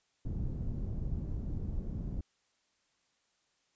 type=low-pass noise; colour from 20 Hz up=pink; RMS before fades=-36 dBFS; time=0.25-2.21 s; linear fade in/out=5 ms; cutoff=180 Hz; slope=12 dB/octave; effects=white hiss -75 dBFS RMS until 3.75 s + resampled to 16000 Hz